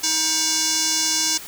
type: tone with band-pass filter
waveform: square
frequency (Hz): 317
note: D#4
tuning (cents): +32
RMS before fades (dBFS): -21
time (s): 0.03-1.38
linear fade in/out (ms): 10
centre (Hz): 6100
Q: 3.1
effects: white hiss -37 dBFS RMS until 1.47 s